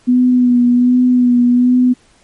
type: tone with vibrato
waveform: sine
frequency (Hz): 246.9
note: B3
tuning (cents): 0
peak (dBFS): -7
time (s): 0.07-1.94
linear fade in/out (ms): 20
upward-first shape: sine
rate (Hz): 1.3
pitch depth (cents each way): 27
effects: pink hiss -51 dBFS RMS until 2.23 s + MP3 48 kbps